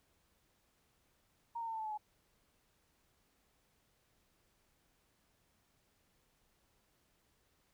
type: tone with pitch steps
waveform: sine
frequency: 932.3 / 917.3 / 902.6 / 888.1 / 873.9 / 859.9 / 846.1 Hz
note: A#5 / A#5 / A5 / A5 / A5 / A5 / G#5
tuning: 0 / -28 / +44 / +16 / -12 / -40 / +32 cents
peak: -38 dBFS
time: 1.55-1.977 s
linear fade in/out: 10 ms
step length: 61 ms
effects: pink hiss -75 dBFS RMS until 7.73 s